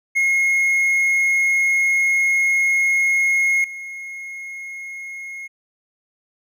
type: tone with level steps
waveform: triangle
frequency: 2157 Hz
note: C#7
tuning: 48 cents flat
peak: -13 / -28 dBFS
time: 0.15-5.48 s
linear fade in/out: 20 ms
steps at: 3.64 s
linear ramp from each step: 2 ms
effects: none